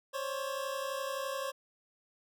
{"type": "tone pair together", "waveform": "25% pulse", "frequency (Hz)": [533, 564.7], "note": ["C5", "C#5"], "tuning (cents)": [32, 32], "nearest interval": "minor second", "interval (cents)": 100, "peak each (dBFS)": [-33, -35], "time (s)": [0.13, 1.52], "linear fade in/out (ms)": 20, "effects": []}